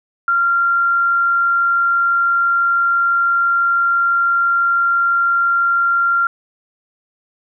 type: tone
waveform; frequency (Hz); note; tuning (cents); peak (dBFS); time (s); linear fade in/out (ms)
sine; 1383; F6; -17; -12; 0.28-6.27; 2
effects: none